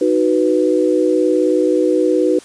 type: chord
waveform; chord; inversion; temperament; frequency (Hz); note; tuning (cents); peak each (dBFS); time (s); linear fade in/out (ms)
sine; B major; first; equal; 311.1 / 370 / 493.9; D#4 / F#4 / B4; 0 / 0 / 0; -16; 0.01-2.39; 5
effects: white hiss -41 dBFS RMS until 2.44 s + resampled to 22050 Hz